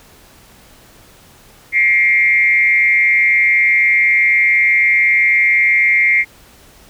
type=tone with frequency modulation; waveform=sine; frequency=2124 Hz; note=C7; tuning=25 cents sharp; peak=-9 dBFS; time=1.72-6.25 s; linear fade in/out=50 ms; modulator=194 Hz; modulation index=0.67; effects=pink hiss -45 dBFS RMS until 6.89 s